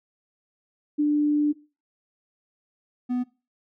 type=tone pair in turn; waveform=sine / triangle; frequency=296 / 248.1 Hz; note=D4 / B3; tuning=+14 / +8 cents; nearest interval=minor third; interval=306 cents; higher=first; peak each=-18 / -21 dBFS; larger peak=first; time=0.98-1.53 / 3.09-3.24 s; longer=first; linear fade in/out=20 ms; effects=noise-tail reverb RT60 0.3 s tail -19 dB re dry